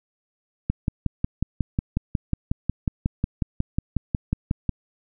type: click train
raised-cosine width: 5 ms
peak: -9 dBFS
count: 23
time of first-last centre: 0.7-4.693 s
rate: 5.51 Hz
effects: none